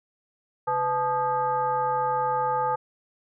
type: tone with frequency modulation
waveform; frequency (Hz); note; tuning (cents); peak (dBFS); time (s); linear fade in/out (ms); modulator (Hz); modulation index
sine; 867; A5; -26; -22; 0.67-2.76; 10; 365; 0.98
effects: none